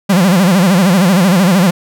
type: tone with vibrato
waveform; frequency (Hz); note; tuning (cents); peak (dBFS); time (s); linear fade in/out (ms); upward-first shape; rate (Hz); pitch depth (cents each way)
45% pulse; 185; F#3; 0; -7; 0.09-1.71; 10; sine; 13; 160
effects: none